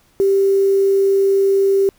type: tone with quantisation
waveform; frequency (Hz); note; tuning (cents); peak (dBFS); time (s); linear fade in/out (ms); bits
sine; 392; G4; 0; -11; 0.2-1.89; 0; 6
effects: pink hiss -56 dBFS RMS until 1.98 s